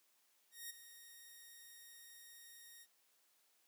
5% pulse tone with ADSR envelope, 1864.7 Hz, A#6, in tune, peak -34 dBFS, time 0.51-2.87 s, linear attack 190 ms, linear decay 12 ms, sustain -12 dB, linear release 53 ms, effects white hiss -75 dBFS RMS until 3.67 s + high-pass 300 Hz 12 dB/octave

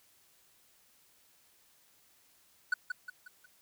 triangle tone with echo, 1485 Hz, F#6, 6 cents sharp, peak -23 dBFS, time 2.72-2.74 s, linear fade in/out 5 ms, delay 180 ms, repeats 4, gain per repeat -7 dB, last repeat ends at 3.46 s, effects white hiss -66 dBFS RMS until 3.61 s

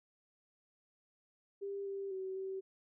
sine tone with pitch steps, 397.9 / 393.5 / 379 / 383.1 Hz, G4 / G4 / F#4 / G4, +26 / +7 / +42 / -40 cents, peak -38 dBFS, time 1.61-2.61 s, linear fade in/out 20 ms, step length 250 ms, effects none

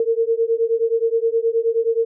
sine beating tone pair, 452.8 / 462.3 Hz, A4 / A#4, +50 / -14 cents, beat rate 9.5 Hz, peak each -19 dBFS, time 0-2.05 s, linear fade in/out 2 ms, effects none

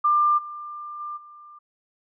sine tone with level steps, 1193 Hz, D6, 27 cents sharp, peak -16 / -33 / -30 / -43 dBFS, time 0.04-1.59 s, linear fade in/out 10 ms, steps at 0.37 / 0.99 / 1.16 s, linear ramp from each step 20 ms, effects none

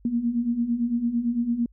sine beating tone pair, 230.6 / 239.5 Hz, A#3 / A#3, -19 / +47 cents, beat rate 8.9 Hz, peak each -28 / -23 dBFS, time 0.05-1.66 s, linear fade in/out 2 ms, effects added 50 Hz sine -52 dBFS peak until 1.72 s

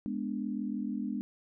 sine chord, G# diminished, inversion none, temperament equal, 207.7 / 246.9 / 293.7 Hz, G#3 / B3 / D4, 0 / 0 / 0 cents, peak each -35 / -36 / -38 dBFS, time 0.06-1.21 s, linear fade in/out 0 ms, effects none

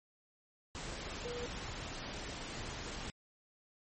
sine tone in noise, 483.7 Hz, B4, 36 cents flat, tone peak -40 dBFS, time 1.25-1.46 s, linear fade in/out 0 ms, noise pink, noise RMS -43 dBFS, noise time 0.75-3.1 s, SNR 0 dB, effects MP3 32 kbps

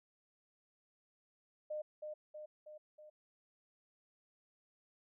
sine tone with echo, 608 Hz, D#5, 40 cents flat, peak -38 dBFS, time 1.7-1.82 s, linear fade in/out 10 ms, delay 320 ms, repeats 4, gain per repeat -4 dB, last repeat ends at 3.1 s, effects none

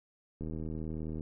click train, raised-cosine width 3 ms, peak -27 dBFS, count 64, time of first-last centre 0.41-1.208 s, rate 78.9 Hz, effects none

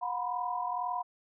sine tone cluster, 724 / 969 / 1011 Hz, F#5 / B5 / B5, -38 / -33 / +40 cents, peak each -35 / -35 / -36 dBFS, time 0.01-1.03 s, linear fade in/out 20 ms, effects none

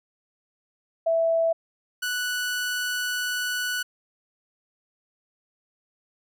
sine / sawtooth tone pair in turn, 659.3 / 1480.1 Hz, E5 / F#6, 0 / 0 cents, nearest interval octave + major second, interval 1400 cents, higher second, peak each -19 / -22 dBFS, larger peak first, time 1.06-1.53 / 2.02-3.83 s, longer second, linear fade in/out 10 ms, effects none

